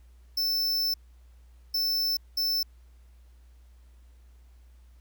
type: tone bursts at uneven times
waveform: square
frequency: 5300 Hz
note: E8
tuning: 9 cents sharp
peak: -25 dBFS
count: 3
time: 0.37-0.94 / 1.74-2.17 / 2.37-2.63 s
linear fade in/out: 5 ms
effects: added 60 Hz sine -51 dBFS peak until 5 s + pink hiss -69 dBFS RMS until 5 s